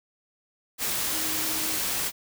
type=tone in noise; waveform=sine; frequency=315.8 Hz; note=D#4; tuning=26 cents sharp; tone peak=-38 dBFS; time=1.09-1.8 s; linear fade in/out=50 ms; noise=white; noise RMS=-28 dBFS; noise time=0.78-2.12 s; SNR=-13 dB; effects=none